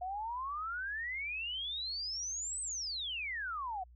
sine exponential two-way sweep, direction up then down, 711 to 8330 to 711 Hz, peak -36 dBFS, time 0.01-3.84 s, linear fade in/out 10 ms, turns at 2.61 s, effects added 60 Hz sine -55 dBFS peak until 3.95 s

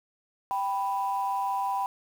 sine tone pair together, 785 / 989 Hz, G5 / B5, +2 / +2 cents, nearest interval major third, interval 400 cents, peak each -28 dBFS, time 0.51-1.86 s, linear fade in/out 0 ms, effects tanh soft clip ceiling -19 dBFS + 8-bit

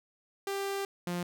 sawtooth tone pair in turn, 394.8 / 175.86 Hz, G4 / F3, +12 / +12 cents, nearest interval octave + major second, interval 1400 cents, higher first, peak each -28 dBFS, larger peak neither, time 0.47-0.85 / 1.07-1.23 s, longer first, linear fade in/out 2 ms, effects none

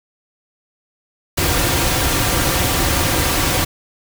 pink noise with comb filter, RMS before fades -17 dBFS, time 1.37-3.65 s, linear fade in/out 10 ms, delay 4.7 ms, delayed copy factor -0.55, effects none

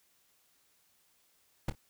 brown noise with echo, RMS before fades -29 dBFS, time 1.68-1.7 s, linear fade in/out 5 ms, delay 26 ms, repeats 2, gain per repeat -13 dB, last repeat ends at 1.752 s, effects white hiss -70 dBFS RMS until 1.89 s

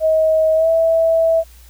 sine tone with pitch glide, 634 to 654.8 Hz, D#5 to E5, +32 to -12 cents, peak -11 dBFS, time 0-1.44 s, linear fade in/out 50 ms, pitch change +56 cents, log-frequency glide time 0.55-0.68 s, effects added 60 Hz sine -41 dBFS peak until 1.69 s + white hiss -49 dBFS RMS until 1.69 s

